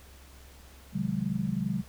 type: chord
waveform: sine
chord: Ab dominant seventh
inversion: first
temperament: equal with one note detuned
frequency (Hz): 132.64 / 155.56 / 185 / 207.7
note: C3 / Eb3 / Gb3 / Ab3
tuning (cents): +24 / 0 / 0 / 0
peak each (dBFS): -35 / -36 / -31 / -32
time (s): 0.92-1.84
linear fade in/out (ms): 50
effects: added 67 Hz sine -51 dBFS peak until 1.88 s + pink hiss -55 dBFS RMS until 1.88 s